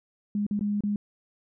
sine tone with dropouts, 206 Hz, G#3, 14 cents flat, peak -24 dBFS, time 0.35-0.96 s, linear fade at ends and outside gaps 2 ms, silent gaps 0.466-0.51 / 0.593-0.609 / 0.807-0.836 s, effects none

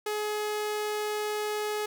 sawtooth tone, 422.1 Hz, G#4, 28 cents sharp, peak -25 dBFS, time 0.06-1.86 s, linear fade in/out 5 ms, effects none

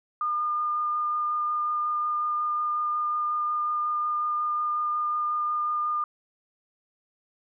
sine tone with vibrato, 1211 Hz, D#6, 47 cents flat, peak -24 dBFS, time 0.21-6.04 s, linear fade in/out 2 ms, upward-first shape sine, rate 5.5 Hz, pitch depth 9 cents each way, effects none

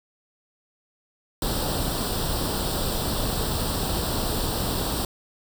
pink noise with comb filter, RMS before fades -26 dBFS, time 1.42-5.05 s, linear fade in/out 2 ms, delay 0.23 ms, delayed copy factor +0.75, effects none

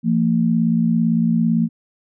sine tone pair together, 170 / 227.8 Hz, F3 / A#3, -46 / -40 cents, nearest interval perfect fourth, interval 506 cents, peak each -18 / -16 dBFS, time 0.03-1.69 s, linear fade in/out 50 ms, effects none

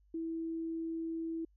sine tone, 327.5 Hz, E4, 11 cents flat, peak -35 dBFS, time 0.14-1.45 s, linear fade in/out 5 ms, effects added 50 Hz sine -64 dBFS peak until 1.56 s

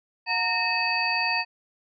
sine tone cluster, 724 / 924 / 1836 / 2574 / 4582 Hz, F#5 / A#5 / A#6 / E7 / D8, -38 / -16 / -27 / -42 / -44 cents, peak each -33 / -29 / -30 / -26 / -29 dBFS, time 0.26-1.45 s, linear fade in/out 50 ms, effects none

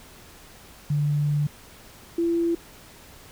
sine tone pair in turn, 146.83 / 337.7 Hz, D3 / E4, 0 / +42 cents, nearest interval octave + major second, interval 1442 cents, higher second, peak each -20 dBFS, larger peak neither, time 0.9-1.47 / 2.18-2.55 s, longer first, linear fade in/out 5 ms, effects pink hiss -48 dBFS RMS until 3.31 s

